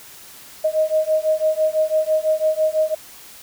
sine beating tone pair, 622.3 / 628.3 Hz, D#5 / D#5, 0 / +17 cents, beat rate 6 Hz, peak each -19 dBFS, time 0.64-2.95 s, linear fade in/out 10 ms, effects white hiss -42 dBFS RMS until 3.42 s

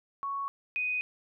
sine tone pair in turn, 1111 / 2494 Hz, C#6 / D#7, +4 / +3 cents, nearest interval octave + major second, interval 1399 cents, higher second, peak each -31 / -28 dBFS, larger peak second, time 0.23-0.48 / 0.76-1.01 s, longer neither, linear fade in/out 0 ms, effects none

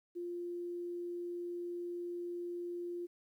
sine tone, 349.2 Hz, F4, in tune, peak -38 dBFS, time 0.15-3.07 s, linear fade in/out 20 ms, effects 12-bit

